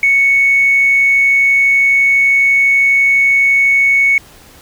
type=tone; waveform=triangle; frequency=2217 Hz; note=C#7; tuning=in tune; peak=-4 dBFS; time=0.03-4.18 s; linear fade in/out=2 ms; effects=tanh soft clip ceiling -5 dBFS + pink hiss -41 dBFS RMS until 4.61 s